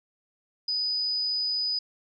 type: tone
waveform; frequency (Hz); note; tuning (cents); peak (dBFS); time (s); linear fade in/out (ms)
sine; 4978; D#8; 0; -25; 0.68-1.79; 5
effects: none